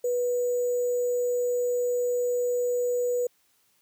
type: tone with sample-and-hold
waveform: sine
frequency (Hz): 490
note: B4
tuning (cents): -14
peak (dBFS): -23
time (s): 0.04-3.27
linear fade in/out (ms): 5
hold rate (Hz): 7350
effects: white hiss -67 dBFS RMS until 3.81 s + high-pass 60 Hz 12 dB/octave